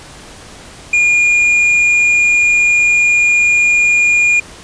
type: tone with tanh clipping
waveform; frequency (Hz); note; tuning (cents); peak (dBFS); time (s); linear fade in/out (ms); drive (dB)
triangle; 2425; D#7; -45; -9; 0.93-4.4; 5; 9
effects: pink hiss -35 dBFS RMS until 4.63 s + resampled to 22050 Hz